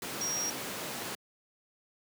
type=tone in noise; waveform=sine; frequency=5640 Hz; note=F8; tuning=16 cents sharp; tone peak=-31 dBFS; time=0.21-0.5 s; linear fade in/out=2 ms; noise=pink; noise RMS=-37 dBFS; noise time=0.02-1.15 s; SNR=+3 dB; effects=high-pass 200 Hz 12 dB/octave